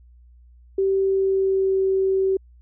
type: tone with pitch glide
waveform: sine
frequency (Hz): 387.3 to 383.3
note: G4 to G4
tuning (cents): -21 to -39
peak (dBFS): -17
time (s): 0.78-2.37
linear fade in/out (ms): 5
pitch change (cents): -18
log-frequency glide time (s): 0.97-1.8
effects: added 60 Hz sine -47 dBFS peak until 2.61 s